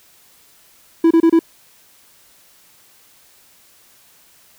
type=tone bursts; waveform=triangle; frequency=330 Hz; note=E4; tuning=2 cents sharp; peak=-6 dBFS; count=4; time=1.04-1.392 s; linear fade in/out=5 ms; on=67 ms; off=28 ms; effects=white hiss -51 dBFS RMS until 4.58 s